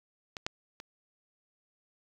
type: clicks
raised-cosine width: 0.2 ms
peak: -21 / -14 / -26 dBFS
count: 3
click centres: 0.368 / 0.465 / 0.801 s
effects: 8-bit